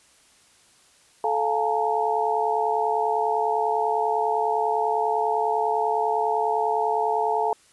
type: tone cluster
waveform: sine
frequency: 434.9 / 701 / 846 / 916 Hz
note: A4 / F5 / G#5 / A#5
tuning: -20 / +6 / +32 / -31 cents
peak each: -26 dBFS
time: 1.24-7.53 s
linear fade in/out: 2 ms
effects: white hiss -57 dBFS RMS until 7.72 s + resampled to 24000 Hz